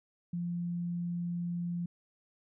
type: tone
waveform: sine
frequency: 173.4 Hz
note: F3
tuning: 12 cents flat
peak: -32 dBFS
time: 0.33-1.86 s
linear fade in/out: 5 ms
effects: none